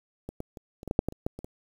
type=clicks; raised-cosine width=2 ms; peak=-23 / -21 / -28 / -29 / -22 / -14 / -6 / -15 / -29 / -14 / -26 / -25 dBFS; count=12; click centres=0.29 / 0.404 / 0.572 / 0.831 / 0.877 / 0.911 / 0.991 / 1.086 / 1.124 / 1.265 / 1.39 / 1.445 s; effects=8-bit